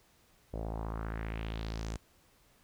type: tone with low-pass filter sweep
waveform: sawtooth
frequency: 55 Hz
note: A1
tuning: in tune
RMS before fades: -38 dBFS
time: 0.53-1.97 s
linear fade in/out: 10 ms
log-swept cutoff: 560 to 7600 Hz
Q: 2.5
effects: pink hiss -66 dBFS RMS until 2.63 s